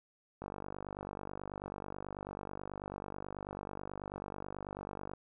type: click train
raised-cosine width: 1 ms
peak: -27 dBFS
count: 233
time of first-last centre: 0.42-5.135 s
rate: 49.2 Hz
effects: none